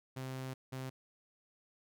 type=tone bursts at uneven times; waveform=sawtooth; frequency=130.81 Hz; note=C3; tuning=in tune; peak=-36 dBFS; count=2; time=0.16-0.54 / 0.72-0.9 s; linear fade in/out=10 ms; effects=none